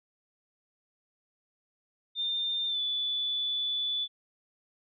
sine tone with pitch glide, 3607 to 3470 Hz, A7 to A7, +42 to -25 cents, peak -28 dBFS, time 2.15-4.08 s, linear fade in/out 50 ms, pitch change -67 cents, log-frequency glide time 2.67-2.8 s, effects none

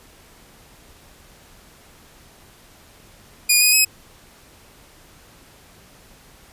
10% pulse tone with pitch steps, 2446 / 2484 / 2551 Hz, D#7 / D#7 / D#7, -30 / -3 / +43 cents, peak -4 dBFS, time 3.49-3.85 s, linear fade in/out 10 ms, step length 120 ms, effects pink hiss -49 dBFS RMS until 6.52 s + resampled to 32000 Hz

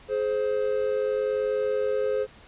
triangle tone pair together, 422.5 / 523.3 Hz, G#4 / C5, +30 / 0 cents, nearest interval major third, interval 370 cents, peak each -24 dBFS, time 0.08-2.27 s, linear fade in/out 50 ms, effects pink hiss -51 dBFS RMS until 2.47 s + resampled to 8000 Hz

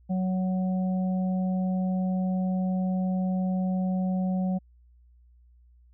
harmonic tone, 185.7 Hz, F#3, 7 cents sharp, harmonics 1 / 3 / 4, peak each -24 / -38 / -39 dBFS, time 0.09-4.59 s, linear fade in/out 20 ms, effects added 60 Hz sine -54 dBFS peak until 5.93 s

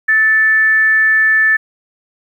sine tone with frequency modulation, 1760 Hz, A6, in tune, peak -8 dBFS, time 0.08-1.57 s, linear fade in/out 10 ms, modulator 467 Hz, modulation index 0.22, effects 8-bit

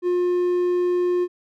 triangle tone, 356.2 Hz, F4, 34 cents sharp, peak -16 dBFS, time 0.02-1.28 s, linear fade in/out 50 ms, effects none

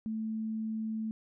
sine tone, 220 Hz, A3, in tune, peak -32 dBFS, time 0.06-1.11 s, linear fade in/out 0 ms, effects none

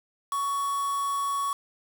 triangle tone with quantisation, 1119 Hz, C#6, 16 cents sharp, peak -24 dBFS, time 0.32-1.53 s, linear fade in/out 2 ms, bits 6, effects none

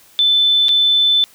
sine tone with dropouts, 3520 Hz, A7, in tune, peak -10 dBFS, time 0.19-1.24 s, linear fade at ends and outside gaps 0 ms, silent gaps 0.684-0.691 s, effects white hiss -48 dBFS RMS until 1.34 s

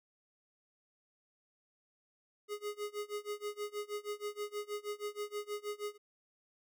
square tone with tremolo, 415.5 Hz, G#4, 1 cent sharp, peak -36 dBFS, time 2.48-5.98 s, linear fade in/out 50 ms, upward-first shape sine, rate 6.3 Hz, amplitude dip 95%, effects none

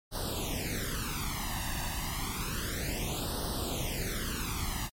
pink noise with flanger, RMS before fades -34 dBFS, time 0.11-4.9 s, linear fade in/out 50 ms, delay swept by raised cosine 0.21 to 1.09 ms, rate 0.3 Hz, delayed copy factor +1, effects MP3 64 kbps

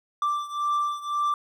triangle beating tone pair, 1174.7 / 1176.6 Hz, D6 / D6, 0 / +3 cents, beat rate 1.9 Hz, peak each -24 / -27 dBFS, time 0.22-1.34 s, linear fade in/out 2 ms, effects none

